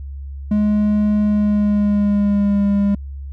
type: tone with pitch glide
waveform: triangle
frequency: 209.6 to 201.5 Hz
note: G#3 to G3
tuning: +16 to +48 cents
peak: -11 dBFS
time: 0.51-2.95 s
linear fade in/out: 5 ms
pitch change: -68 cents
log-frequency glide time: 1.23-2.65 s
effects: added 69 Hz sine -27 dBFS peak until 3.32 s

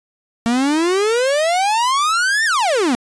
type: exponential two-way sweep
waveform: 45% pulse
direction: up then down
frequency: 227.1 to 1853 to 227.1 Hz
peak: -14 dBFS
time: 0.46-2.95 s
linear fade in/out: 0 ms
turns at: 2.45 s
effects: resampled to 22050 Hz

